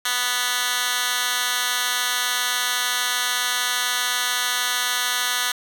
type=tone with high-pass filter; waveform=10% pulse; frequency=246.9 Hz; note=B3; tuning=in tune; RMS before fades=-23 dBFS; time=0.05-5.52 s; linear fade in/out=5 ms; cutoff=2100 Hz; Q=1.1; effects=7-bit